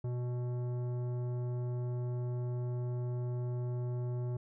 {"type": "tone with tanh clipping", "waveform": "triangle", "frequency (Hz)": 122.9, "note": "B2", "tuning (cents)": -8, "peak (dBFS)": -35, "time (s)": [0.04, 4.37], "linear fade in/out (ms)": 5, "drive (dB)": 17, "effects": []}